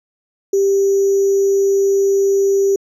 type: tone with sample-and-hold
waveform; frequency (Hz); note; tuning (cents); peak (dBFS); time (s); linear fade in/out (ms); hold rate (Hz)
sine; 393.6; G4; +7; -11; 0.53-2.76; 5; 6300
effects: low-pass 10000 Hz 12 dB/octave